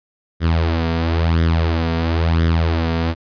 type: tone with flanger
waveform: sawtooth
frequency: 82.41 Hz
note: E2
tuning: in tune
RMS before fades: -17 dBFS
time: 0.4-3.15 s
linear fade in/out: 50 ms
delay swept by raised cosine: 0.57 to 4.37 ms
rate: 0.98 Hz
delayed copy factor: +0.65
effects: resampled to 11025 Hz